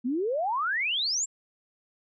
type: exponential sweep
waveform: sine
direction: up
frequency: 230.9 to 7670 Hz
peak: -25 dBFS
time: 0.04-1.26 s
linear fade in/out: 20 ms
effects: none